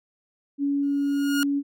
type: tone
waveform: sine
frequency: 282.2 Hz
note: C#4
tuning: 31 cents sharp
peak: -21 dBFS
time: 0.58-1.63 s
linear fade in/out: 50 ms
type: tone with exponential growth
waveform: sawtooth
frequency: 1431 Hz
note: F6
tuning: 42 cents sharp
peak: -19 dBFS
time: 0.83-1.43 s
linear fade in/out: 0 ms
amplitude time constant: 130 ms
effects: none